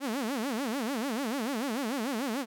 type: tone with vibrato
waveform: sawtooth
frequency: 248.1 Hz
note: B3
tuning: 8 cents sharp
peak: -26 dBFS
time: 0-2.46 s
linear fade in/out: 50 ms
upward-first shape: sine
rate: 6.8 Hz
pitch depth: 260 cents each way
effects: none